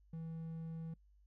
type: tone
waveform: triangle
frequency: 162.9 Hz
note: E3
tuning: 20 cents flat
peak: -40 dBFS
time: 0.13-0.94 s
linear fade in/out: 5 ms
effects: noise-tail reverb RT60 0.1 s tail -24 dB re dry + added 50 Hz sine -64 dBFS peak until 1.26 s